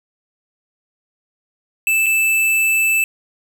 square tone with dropouts, 2637 Hz, E7, in tune, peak -14 dBFS, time 1.87-3.04 s, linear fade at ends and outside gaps 1 ms, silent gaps 2.061-2.065 s, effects none

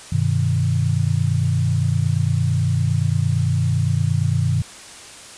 sine chord, G augmented, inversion none, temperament equal with one note detuned, 98 / 126.28 / 155.56 Hz, G2 / B2 / D#3, 0 / +39 / 0 cents, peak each -20 / -20 / -21 dBFS, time 0.12-4.62 s, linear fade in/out 5 ms, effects white hiss -39 dBFS RMS until 5.37 s + resampled to 22050 Hz

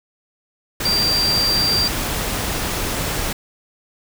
sine tone in noise, 4715 Hz, D8, 6 cents sharp, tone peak -16 dBFS, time 0.85-1.88 s, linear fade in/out 5 ms, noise pink, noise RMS -23 dBFS, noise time 0.8-3.33 s, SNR +4 dB, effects none

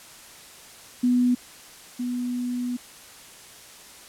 sine tone pair in turn, 246.9 / 246 Hz, B3 / B3, 0 / -7 cents, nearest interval unison, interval 7 cents, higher first, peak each -17 / -25 dBFS, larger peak first, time 1.03-1.35 / 1.99-2.77 s, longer second, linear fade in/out 10 ms, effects white hiss -46 dBFS RMS until 4.08 s + low-pass 11000 Hz 12 dB/octave

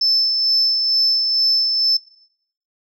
sine tone with tremolo, 5274 Hz, E8, in tune, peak -12 dBFS, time 0.01-1.97 s, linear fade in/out 5 ms, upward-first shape sine, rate 2.2 Hz, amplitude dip 40%, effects noise-tail reverb RT60 0.7 s tail -19 dB re dry + tanh soft clip ceiling -9 dBFS

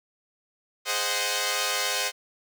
5% pulse chord, Ab dominant seventh, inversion none, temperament equal with one note detuned, 415.3 / 519.9 / 622.3 / 740 Hz, Ab4 / C5 / Eb5 / Gb5, 0 / -11 / 0 / 0 cents, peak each -22 / -17 / -20 / -19 dBFS, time 0.85-2.12 s, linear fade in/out 50 ms, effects none

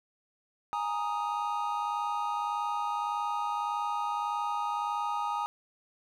triangle chord, Ab suspended second, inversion none, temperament equal, 830.6 / 932.3 / 1244.5 Hz, Ab5 / Bb5 / Eb6, 0 / 0 / 0 cents, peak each -32 dBFS, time 0.73-5.46 s, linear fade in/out 0 ms, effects none

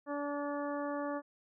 harmonic tone, 288.3 Hz, D4, 32 cents flat, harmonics 1 / 2 / 3 / 4 / 5 / 6, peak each -38 / -38 / -44 / -43 / -50 / -49 dBFS, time 0.06-1.22 s, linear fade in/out 50 ms, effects none

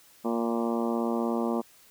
harmonic tone with a mistuned harmonic, 116.54 Hz, A#2, in tune, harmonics 2 / 3 / 4 / 5 / 6 / 7 / 8 / 9 / 10, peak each -28 / -32 / -34 / -36 / -38 / -39 / -40 / -41 / -42 dBFS, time 0.24-1.62 s, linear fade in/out 20 ms, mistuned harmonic 8, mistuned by +23 cents, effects white hiss -57 dBFS RMS until 1.9 s

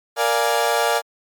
30% pulse chord, Bb dominant seventh, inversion none, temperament equal, 466.2 / 587.3 / 698.5 / 830.6 Hz, Bb4 / D5 / F5 / Ab5, 0 / 0 / 0 / 0 cents, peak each -20 dBFS, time 0.16-1.02 s, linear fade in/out 50 ms, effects MP3 96 kbps

